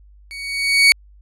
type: tone with level ramp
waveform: 30% pulse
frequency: 2240 Hz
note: C#7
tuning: 18 cents sharp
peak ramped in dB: -29 to -4 dBFS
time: 0.31-0.92 s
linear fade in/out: 0 ms
effects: added 50 Hz sine -44 dBFS peak until 1.21 s + low-pass 11000 Hz 12 dB/octave